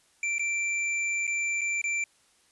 square tone with dropouts, 2349 Hz, D7, in tune, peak -27 dBFS, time 0.23-2.04 s, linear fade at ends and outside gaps 2 ms, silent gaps 0.383-0.394 / 1.269-1.276 / 1.61-1.615 / 1.816-1.84 s, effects white hiss -64 dBFS RMS until 2.51 s + resampled to 24000 Hz

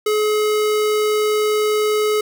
square tone, 425 Hz, G#4, 40 cents sharp, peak -16 dBFS, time 0.06-2.21 s, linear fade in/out 5 ms, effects none

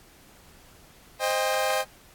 sawtooth chord, C minor, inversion none, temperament equal with one note detuned, 523.3 / 622.3 / 800 Hz, C5 / Eb5 / G5, 0 / 0 / +35 cents, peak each -24 dBFS, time 1.19-1.85 s, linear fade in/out 50 ms, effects pink hiss -54 dBFS RMS until 2.14 s + AAC 64 kbps

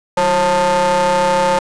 45% pulse ring-modulated tone, 174.61 Hz, F3, in tune, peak -9 dBFS, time 0.17-1.59 s, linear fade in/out 5 ms, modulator 715 Hz, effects resampled to 22050 Hz + 8-bit

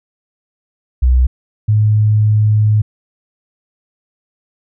sine tone pair in turn, 62.8 / 106.78 Hz, B1 / G#2, +30 / +49 cents, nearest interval major sixth, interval 919 cents, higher second, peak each -7 / -8 dBFS, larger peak first, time 1.02-1.27 / 1.68-2.82 s, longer second, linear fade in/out 10 ms, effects none

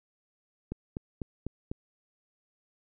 click train, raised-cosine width 3 ms, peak -21 dBFS, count 5, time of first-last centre 0.72-1.715 s, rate 4.02 Hz, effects none

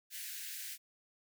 white high-pass noise, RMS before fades -44 dBFS, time 0.1-0.78 s, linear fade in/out 50 ms, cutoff 1500 Hz, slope 96 dB/octave, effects none

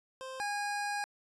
25% pulse tone pair in turn, 523.3 / 819.5 Hz, C5 / G#5, 0 / -23 cents, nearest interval minor sixth, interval 777 cents, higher second, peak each -37 / -29 dBFS, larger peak second, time 0.21-0.4 / 0.4-1.04 s, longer second, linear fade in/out 0 ms, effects resampled to 24000 Hz

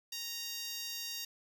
10% pulse tone with high-pass filter, 932.3 Hz, A#5, in tune, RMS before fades -41 dBFS, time 0.12-1.25 s, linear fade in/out 5 ms, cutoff 4100 Hz, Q 0.77, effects none

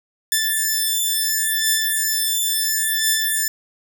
5% pulse beating tone pair, 1760 / 1760.72 Hz, A6 / A6, 0 / +1 cents, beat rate 0.72 Hz, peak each -10 dBFS, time 0.32-3.48 s, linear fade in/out 2 ms, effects none

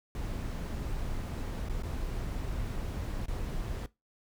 brown noise with dropouts, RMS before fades -35 dBFS, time 0.15-3.86 s, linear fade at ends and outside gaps 1 ms, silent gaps 1.687-1.696 / 1.823-1.833 / 3.258-3.282 s, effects noise-tail reverb RT60 0.2 s tail -19 dB re dry

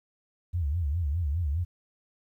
sine tone with vibrato, 78.8 Hz, D#2, 23 cents sharp, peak -25 dBFS, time 0.53-1.65 s, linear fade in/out 20 ms, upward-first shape sine, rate 4.9 Hz, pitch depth 220 cents each way, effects 11-bit

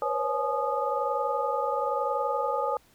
sine tone cluster, 486.9 / 538 / 559 / 851 / 1232 Hz, B4 / C5 / C#5 / G#5 / D#6, -25 / +48 / +14 / +42 / -17 cents, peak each -32 / -33 / -33 / -30 / -31 dBFS, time 0.02-2.77 s, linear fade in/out 2 ms, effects pink hiss -61 dBFS RMS until 2.94 s

